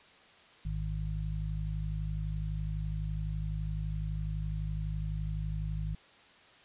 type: harmonic tone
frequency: 51.91 Hz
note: G#1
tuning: in tune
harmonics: 1 / 2 / 3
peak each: -34 / -39 / -37 dBFS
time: 0.65-5.95 s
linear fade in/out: 5 ms
effects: white hiss -58 dBFS RMS until 6.64 s + resampled to 8000 Hz